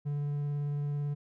triangle tone with vibrato, 145 Hz, D3, 22 cents flat, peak -28 dBFS, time 0.05-1.15 s, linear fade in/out 20 ms, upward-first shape sine, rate 18 Hz, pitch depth 10 cents each way, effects none

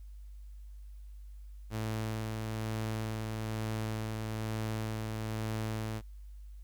sawtooth tone with tremolo, 109.9 Hz, A2, 2 cents flat, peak -29 dBFS, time 1.7-6.02 s, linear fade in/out 50 ms, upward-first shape sine, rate 1.1 Hz, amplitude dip 25%, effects added 50 Hz sine -45 dBFS peak until 6.63 s + white hiss -73 dBFS RMS until 6.63 s

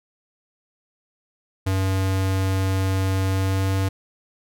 square tone with pitch glide, 95.4 to 96.23 Hz, G2 to G2, -47 to -32 cents, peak -20 dBFS, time 1.66-3.89 s, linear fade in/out 10 ms, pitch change +15 cents, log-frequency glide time 3.25-3.75 s, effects none

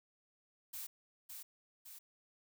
blue noise with echo, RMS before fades -45 dBFS, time 0.73-0.87 s, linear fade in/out 10 ms, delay 560 ms, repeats 2, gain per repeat -4 dB, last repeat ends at 1.99 s, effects none

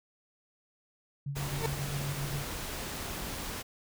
sine tone with tremolo, 140.6 Hz, C#3, 25 cents sharp, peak -31 dBFS, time 1.26-2.45 s, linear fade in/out 5 ms, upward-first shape triangle, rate 7.5 Hz, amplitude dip 65%
pink noise, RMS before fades -38 dBFS, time 1.35-3.63 s, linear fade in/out 20 ms
30% pulse tone with exponential growth, 451.8 Hz, A4, 46 cents sharp, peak -24 dBFS, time 1.54-1.66 s, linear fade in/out 1 ms, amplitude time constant 24 ms
effects none

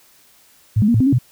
sine tone with pitch steps, 108 / 208.1 / 235.5 / 110.8 / 259.7 / 279.1 / 123.7 Hz, A2 / G#3 / A#3 / A2 / C4 / C#4 / B2, -32 / +4 / +18 / +13 / -13 / +12 / +3 cents, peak -11 dBFS, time 0.76-1.187 s, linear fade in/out 10 ms, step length 61 ms, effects white hiss -52 dBFS RMS until 1.31 s

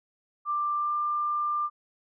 sine tone with pitch glide, 1183 to 1191.9 Hz, D6 to D6, +12 to +25 cents, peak -25 dBFS, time 0.45-1.7 s, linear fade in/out 50 ms, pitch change +13 cents, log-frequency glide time 0.76-0.94 s, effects none

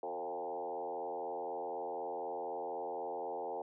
sine tone with frequency modulation, 622.3 Hz, D#5, in tune, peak -37 dBFS, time 0.03-3.62 s, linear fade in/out 2 ms, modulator 84 Hz, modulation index 2.9, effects none

